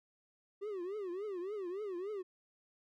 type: tone with vibrato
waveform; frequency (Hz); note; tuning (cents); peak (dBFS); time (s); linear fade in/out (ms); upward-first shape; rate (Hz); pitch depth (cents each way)
triangle; 385.9; G4; -27; -36; 0.61-2.23; 20; triangle; 3.5; 220
effects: none